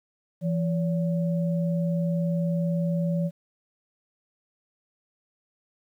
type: tone pair together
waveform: sine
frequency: 168.97 / 569 Hz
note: E3 / C#5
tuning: +43 / +45 cents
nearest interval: octave + major sixth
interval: 2102 cents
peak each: -23 / -32 dBFS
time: 0.41-3.31 s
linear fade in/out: 50 ms
effects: 10-bit